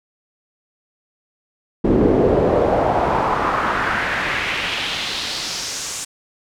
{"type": "noise with band-pass filter sweep", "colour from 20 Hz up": "brown", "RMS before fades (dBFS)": -19, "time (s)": [1.84, 6.05], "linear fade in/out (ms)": 10, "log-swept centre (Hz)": [330, 7600], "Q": 2.2, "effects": []}